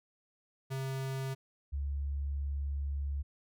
square / sine tone pair in turn, 133.6 / 70.43 Hz, C3 / C#2, +36 / +28 cents, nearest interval major seventh, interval 1108 cents, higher first, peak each -35 / -32 dBFS, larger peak second, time 0.7-1.35 / 1.72-3.23 s, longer second, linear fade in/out 20 ms, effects none

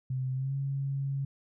sine tone with pitch glide, 129.9 to 137.62 Hz, C3 to C#3, -12 to -12 cents, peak -29 dBFS, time 0.1-1.25 s, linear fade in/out 5 ms, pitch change +100 cents, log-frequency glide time 0.34-0.54 s, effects none

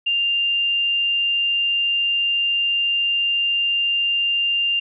sine tone, 2794 Hz, F7, in tune, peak -17 dBFS, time 0.06-4.8 s, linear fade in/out 10 ms, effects none

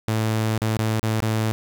sawtooth tone with dropouts, 110 Hz, A2, in tune, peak -16 dBFS, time 0.08-1.52 s, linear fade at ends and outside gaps 0 ms, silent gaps 0.58-0.618 / 0.771-0.79 / 0.995-1.03 / 1.203-1.223 s, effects 8-bit

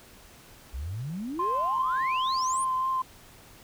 sine exponential sweep, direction up, 58.27 to 9956 Hz, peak -31 dBFS, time 0.73-2.65 s, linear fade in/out 20 ms
sine tone with vibrato, 1042 Hz, C6, 7 cents flat, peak -24 dBFS, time 1.39-3.02 s, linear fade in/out 5 ms, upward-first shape triangle, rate 3.5 Hz, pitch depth 21 cents each way
effects tanh soft clip ceiling -18 dBFS + pink hiss -52 dBFS RMS until 3.63 s

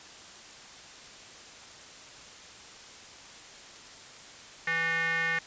square tone with band-pass filter, 164.8 Hz, E3, in tune, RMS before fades -29 dBFS, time 4.67-5.39 s, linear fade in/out 5 ms, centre 1900 Hz, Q 6.8, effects white hiss -48 dBFS RMS until 5.46 s + resampled to 16000 Hz

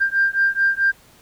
sine beating tone pair, 1587 / 1591.6 Hz, G6 / G6, +21 / +26 cents, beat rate 4.6 Hz, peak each -18 dBFS, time 0-0.92 s, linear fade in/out 20 ms, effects tanh soft clip ceiling -8 dBFS + pink hiss -51 dBFS RMS until 1.21 s

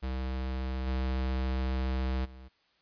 square tone with level steps, 64.8 Hz, C2, 16 cents flat, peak -32 / -29 / -47 dBFS, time 0.02-2.49 s, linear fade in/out 20 ms, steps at 0.86 / 2.24 s, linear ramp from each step 20 ms, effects white hiss -69 dBFS RMS until 2.81 s + resampled to 11025 Hz

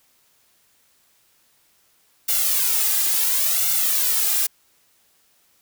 blue noise with flanger, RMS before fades -20 dBFS, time 2.28-4.47 s, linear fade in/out 10 ms, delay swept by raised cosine 1.4 to 2.5 ms, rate 0.71 Hz, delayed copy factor +1, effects white hiss -61 dBFS RMS until 5.61 s

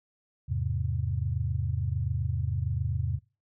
sine chord, E augmented, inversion none, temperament equal, 82.41 / 103.83 / 130.81 Hz, E2 / G#2 / B#2, 0 / 0 / 0 cents, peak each -31 dBFS, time 0.48-3.19 s, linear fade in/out 20 ms, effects noise-tail reverb RT60 0.3 s tail -24 dB re dry

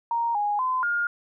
sine tone with pitch steps, 933 / 826 / 1024 / 1417 Hz, A#5 / G#5 / C6 / F6, +1 / -10 / -38 / +25 cents, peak -22 dBFS, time 0.11-1.07 s, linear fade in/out 2 ms, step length 240 ms, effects none

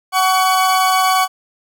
40% pulse tone pair together, 749 / 1127.8 Hz, F#5 / C#6, +21 / +30 cents, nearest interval perfect fifth, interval 709 cents, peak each -14 dBFS, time 0.12-1.28 s, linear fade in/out 50 ms, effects none

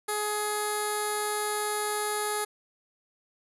15% pulse tone with low-pass filter, 420.1 Hz, G#4, 20 cents sharp, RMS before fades -30 dBFS, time 0.08-2.45 s, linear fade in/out 10 ms, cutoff 11000 Hz, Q 7.7, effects none

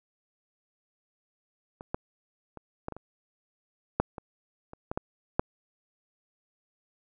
clicks, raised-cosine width 1 ms, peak -27 / -15 / -28 / -19 / -23 / -28 / -8 / -24 / -29 / -18 / -15 / -8 dBFS, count 12, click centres 1.809 / 1.945 / 2.573 / 2.884 / 2.923 / 2.966 / 4 / 4.182 / 4.734 / 4.915 / 4.975 / 5.395 s, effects none

